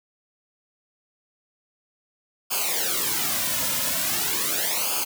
white noise with flanger, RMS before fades -25 dBFS, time 2.5-5.05 s, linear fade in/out 20 ms, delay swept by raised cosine 0.52 to 2.62 ms, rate 0.41 Hz, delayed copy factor -0.9, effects none

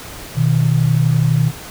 sine tone pair together, 123.47 / 155.56 Hz, B2 / D#3, 0 / 0 cents, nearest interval major third, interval 400 cents, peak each -14 dBFS, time 0.35-1.52 s, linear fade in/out 50 ms, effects pink hiss -33 dBFS RMS until 1.7 s

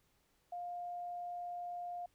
sine tone, 705 Hz, F5, 16 cents sharp, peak -40 dBFS, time 0.52-2.06 s, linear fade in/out 5 ms, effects pink hiss -75 dBFS RMS until 2.14 s

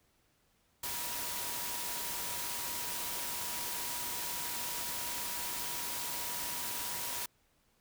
sine tone in noise, 961 Hz, B5, 48 cents flat, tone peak -47 dBFS, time 0.83-7.26 s, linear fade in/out 5 ms, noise white, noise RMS -38 dBFS, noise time 0.83-7.26 s, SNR -12 dB, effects pink hiss -72 dBFS RMS until 7.8 s

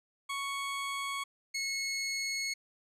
20% pulse tone pair in turn, 1110 / 2183 Hz, C#6 / C#7, +2 / -27 cents, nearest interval octave, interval 1171 cents, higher second, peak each -29 / -27 dBFS, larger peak second, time 0.29-1.24 / 1.54-2.54 s, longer second, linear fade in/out 10 ms, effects low-pass 11000 Hz 12 dB/octave

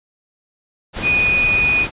sine tone in noise, 2473 Hz, D#7, 11 cents flat, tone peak -13 dBFS, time 1.02-1.87 s, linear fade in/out 50 ms, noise pink, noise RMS -25 dBFS, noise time 0.93-1.91 s, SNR +9 dB, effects resampled to 8000 Hz

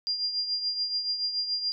sine tone with tremolo, 4800 Hz, D8, 37 cents sharp, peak -24 dBFS, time 0.07-1.72 s, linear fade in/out 0 ms, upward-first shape triangle, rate 7 Hz, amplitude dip 65%, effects none

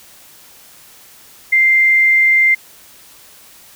sine tone, 2093 Hz, C7, in tune, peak -8 dBFS, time 1.52-2.55 s, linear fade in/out 10 ms, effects white hiss -43 dBFS RMS until 3.75 s

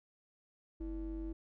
triangle ring-modulated tone, 138.4 Hz, C#3, 2 cents flat, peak -33 dBFS, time 0.8-1.33 s, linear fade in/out 10 ms, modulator 187 Hz, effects none

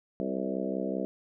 harmonic tone with a mistuned harmonic, 65.1 Hz, C2, 8 cents flat, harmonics 3 / 4 / 5 / 6 / 7 / 8 / 9 / 10, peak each -35 / -36 / -37 / -38 / -38 / -39 / -40 / -40 dBFS, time 0.2-1.05 s, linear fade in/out 0 ms, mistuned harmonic 8, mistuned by +17 cents, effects none

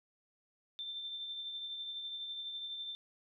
sine tone with tremolo, 3563 Hz, A7, 21 cents sharp, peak -38 dBFS, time 0.79-2.95 s, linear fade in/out 0 ms, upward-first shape triangle, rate 12 Hz, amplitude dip 40%, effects none

